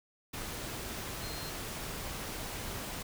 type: tone in noise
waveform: sine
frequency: 4186 Hz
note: C8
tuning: in tune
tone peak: -46 dBFS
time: 1.22-1.5 s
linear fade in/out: 10 ms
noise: pink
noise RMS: -40 dBFS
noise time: 0.33-3.03 s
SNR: -9 dB
effects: none